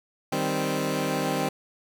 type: chord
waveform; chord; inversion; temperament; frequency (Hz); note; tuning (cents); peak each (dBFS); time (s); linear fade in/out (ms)
15% pulse; C minor; first; equal; 155.56 / 196 / 261.6; Eb3 / G3 / C4; 0 / 0 / 0; -23 / -24 / -22; 0.32-1.49; 5
effects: none